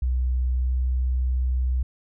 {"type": "tone with pitch glide", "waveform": "sine", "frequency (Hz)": [62.8, 63.27], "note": ["B1", "B1"], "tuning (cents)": [30, 43], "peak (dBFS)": -20, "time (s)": [0.02, 1.83], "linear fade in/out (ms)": 5, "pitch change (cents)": 13, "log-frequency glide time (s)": [0.54, 0.73], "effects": []}